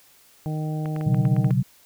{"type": "harmonic tone", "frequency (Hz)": 154.5, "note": "D#3", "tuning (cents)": -12, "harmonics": [1, 2, 3, 4, 5], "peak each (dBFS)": [-25, -34, -39, -40, -39], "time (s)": [0.46, 1.51], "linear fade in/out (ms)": 0}
{"type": "clicks", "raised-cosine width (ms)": 0.5, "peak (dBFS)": -22, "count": 8, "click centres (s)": [0.858, 0.963, 1.011, 1.145, 1.253, 1.365, 1.445, 1.507]}
{"type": "chord", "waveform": "sine", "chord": "B suspended second", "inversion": "none", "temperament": "equal", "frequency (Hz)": [123.47, 138.59, 185], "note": ["B2", "C#3", "F#3"], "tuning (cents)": [0, 0, 0], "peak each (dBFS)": [-21, -22, -24], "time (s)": [1.06, 1.63], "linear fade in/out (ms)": 10}
{"effects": ["white hiss -55 dBFS RMS until 1.85 s"]}